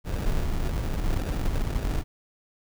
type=noise with sample-and-hold; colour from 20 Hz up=brown; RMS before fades=-26 dBFS; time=0.04-2.04 s; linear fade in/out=50 ms; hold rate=1050 Hz; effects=none